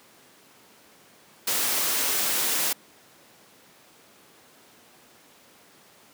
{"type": "noise", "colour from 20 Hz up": "white", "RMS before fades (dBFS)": -25, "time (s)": [1.47, 2.73], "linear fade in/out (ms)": 5, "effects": ["pink hiss -54 dBFS RMS until 6.13 s", "high-pass 200 Hz 12 dB/octave"]}